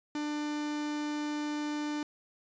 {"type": "tone", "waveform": "45% pulse", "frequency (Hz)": 297.7, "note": "D4", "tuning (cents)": 24, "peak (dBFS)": -32, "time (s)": [0.15, 2.03], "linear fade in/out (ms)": 2, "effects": ["resampled to 16000 Hz"]}